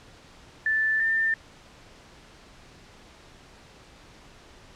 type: tone pair in turn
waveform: sine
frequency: 1760 / 1793.9 Hz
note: A6 / A6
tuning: 0 / +33 cents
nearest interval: unison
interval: 33 cents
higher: second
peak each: -21 dBFS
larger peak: neither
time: 0.66-1 / 1-1.34 s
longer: neither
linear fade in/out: 2 ms
effects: pink hiss -51 dBFS RMS until 4.75 s + low-pass 6000 Hz 12 dB/octave